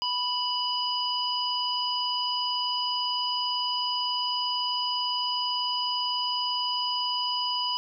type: harmonic tone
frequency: 987.8 Hz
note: B5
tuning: in tune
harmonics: 1 / 3 / 5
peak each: -30 / -30 / -30 dBFS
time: 0.02-7.77 s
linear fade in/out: 0 ms
effects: none